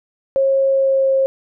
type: tone with pitch glide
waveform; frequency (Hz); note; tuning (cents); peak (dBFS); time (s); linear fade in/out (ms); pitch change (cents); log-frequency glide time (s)
sine; 541 to 536; C#5 to C5; -42 to +42; -12; 0.36-1.26; 0; -16; 0.67-1.14
effects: none